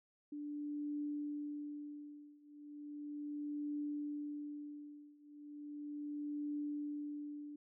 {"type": "tone with tremolo", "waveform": "sine", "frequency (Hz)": 293.7, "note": "D4", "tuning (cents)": 0, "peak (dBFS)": -37, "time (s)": [0.32, 7.56], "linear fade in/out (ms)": 5, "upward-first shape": "triangle", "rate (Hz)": 0.36, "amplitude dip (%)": 95, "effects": []}